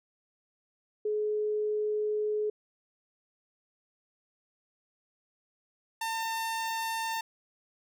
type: tone pair in turn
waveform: sine / sawtooth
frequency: 423.7 / 902.2 Hz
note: G#4 / A5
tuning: +35 / +43 cents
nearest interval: octave + minor second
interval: 1308 cents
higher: second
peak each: -27 dBFS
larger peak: neither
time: 1.05-2.5 / 6.01-7.21 s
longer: first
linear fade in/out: 5 ms
effects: none